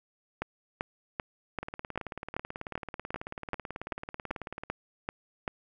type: two click trains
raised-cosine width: 0.5 ms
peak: -22 / -16 dBFS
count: 56 / 14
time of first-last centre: 1.63-4.635 / 0.42-5.478 s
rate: 18.3 / 2.57 Hz
effects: none